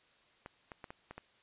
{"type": "clicks", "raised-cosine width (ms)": 0.5, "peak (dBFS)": -30, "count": 6, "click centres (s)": [0.461, 0.718, 0.842, 0.905, 1.11, 1.18], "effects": ["white hiss -67 dBFS RMS until 1.42 s", "resampled to 8000 Hz"]}